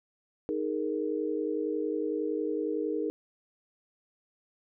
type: chord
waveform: sine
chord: D# suspended fourth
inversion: none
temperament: equal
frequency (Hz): 311.1 / 415.3 / 466.2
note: D#4 / G#4 / A#4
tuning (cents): 0 / 0 / 0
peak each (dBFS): -32 / -33 / -33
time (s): 0.49-3.1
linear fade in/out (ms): 0
effects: none